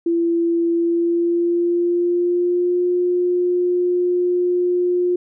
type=tone with pitch glide; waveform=sine; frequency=337.8 to 356.4 Hz; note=E4 to F4; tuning=+42 to +35 cents; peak=-15 dBFS; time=0.06-5.16 s; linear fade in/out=5 ms; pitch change=+93 cents; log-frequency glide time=0.71-2.85 s; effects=none